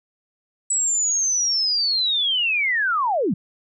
sine linear sweep, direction down, 7902 to 146.83 Hz, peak -18 dBFS, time 0.7-3.34 s, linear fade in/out 5 ms, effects none

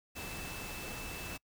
sine tone in noise, 2637 Hz, E7, in tune, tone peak -47 dBFS, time 0.15-1.38 s, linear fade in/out 20 ms, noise pink, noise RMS -43 dBFS, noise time 0.15-1.38 s, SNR -7 dB, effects noise-tail reverb RT60 0.1 s tail -26 dB re dry

